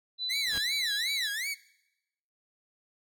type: tone with pitch glide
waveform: sine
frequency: 3994 to 3944 Hz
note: B7 to B7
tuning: +19 to -3 cents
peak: -30 dBFS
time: 0.18-1.31 s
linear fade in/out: 50 ms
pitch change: -22 cents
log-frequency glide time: 0.59-1.16 s
type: tone with vibrato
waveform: sawtooth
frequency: 1932 Hz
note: B6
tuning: 39 cents flat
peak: -28 dBFS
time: 0.29-1.55 s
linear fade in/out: 20 ms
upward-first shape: sine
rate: 2.7 Hz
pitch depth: 290 cents each way
type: noise with exponential growth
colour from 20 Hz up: pink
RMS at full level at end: -36 dBFS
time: 0.39-0.58 s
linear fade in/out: 1 ms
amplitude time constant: 40 ms
effects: noise-tail reverb RT60 0.9 s tail -20 dB re dry